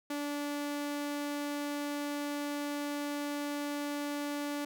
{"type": "tone", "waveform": "sawtooth", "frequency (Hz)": 290, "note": "D4", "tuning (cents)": -22, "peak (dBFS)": -30, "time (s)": [0.1, 4.65], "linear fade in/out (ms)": 5, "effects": []}